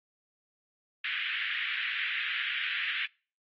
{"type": "band-pass noise", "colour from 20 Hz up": "pink", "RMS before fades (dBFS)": -33, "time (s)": [1.04, 3.06], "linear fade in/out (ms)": 5, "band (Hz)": [1600, 3200], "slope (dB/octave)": 48, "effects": ["noise-tail reverb RT60 0.4 s tail -26 dB re dry", "AAC 32 kbps"]}